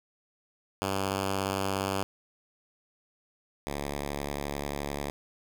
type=tone pair in turn; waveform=5% pulse; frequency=97.1 / 71.43 Hz; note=G2 / D2; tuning=-16 / -47 cents; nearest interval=perfect fourth; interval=531 cents; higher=first; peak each=-17 / -21 dBFS; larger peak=first; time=0.82-2.03 / 3.67-5.1 s; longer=second; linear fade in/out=0 ms; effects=none